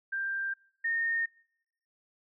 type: tone pair in turn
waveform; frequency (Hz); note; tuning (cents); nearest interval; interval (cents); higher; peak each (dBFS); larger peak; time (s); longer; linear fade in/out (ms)
sine; 1583 / 1835.8; G6 / A#6; +17 / -27; minor third; 256; second; -30 / -27; second; 0.12-0.54 / 0.84-1.26; neither; 10
effects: noise-tail reverb RT60 0.8 s tail -26 dB re dry